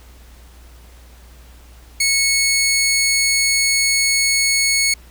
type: tone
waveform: 15% pulse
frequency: 2200 Hz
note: C#7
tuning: 14 cents flat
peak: -8 dBFS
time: 2-4.94 s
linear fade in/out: 5 ms
effects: added 60 Hz sine -41 dBFS peak until 5.1 s + pink hiss -49 dBFS RMS until 5.1 s